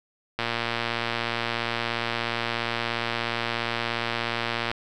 click train, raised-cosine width 0.3 ms, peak -10 dBFS, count 507, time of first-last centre 0.39-4.715 s, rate 117 Hz, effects none

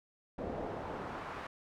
brown noise with band-pass filter sweep, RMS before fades -41 dBFS, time 0.38-1.47 s, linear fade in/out 5 ms, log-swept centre 480 to 1400 Hz, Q 1.2, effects none

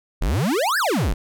square exponential two-way sweep, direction up then down, 34.82 to 1800 to 34.82 Hz, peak -19 dBFS, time 0.21-1.14 s, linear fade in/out 10 ms, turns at 0.78 s, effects none

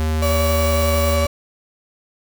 square tone, 78.5 Hz, D#2, 16 cents sharp, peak -18 dBFS, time 0-1.26 s, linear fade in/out 0 ms
violet noise, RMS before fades -30 dBFS, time 0.21-1.18 s, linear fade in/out 50 ms
35% pulse tone with vibrato, 570 Hz, C#5, 48 cents sharp, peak -17 dBFS, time 0.22-1.27 s, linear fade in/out 5 ms, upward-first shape triangle, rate 11 Hz, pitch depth 16 cents each way
effects none

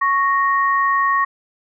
sine tone pair together, 1107.3 / 1864.7 Hz, C#6 / A#6, -2 / 0 cents, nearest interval major sixth, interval 902 cents, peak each -15 / -20 dBFS, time 0.01-1.25 s, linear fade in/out 10 ms, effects none

